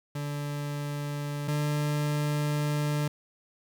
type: tone pair in turn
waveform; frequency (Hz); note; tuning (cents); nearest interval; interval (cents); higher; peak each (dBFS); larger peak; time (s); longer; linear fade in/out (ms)
40% pulse; 145.4 / 148.11; D3 / D3; -17 / +15; unison; 32; second; -30 / -25; second; 0.15-1.48 / 1.48-3.08; second; 5
effects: 10-bit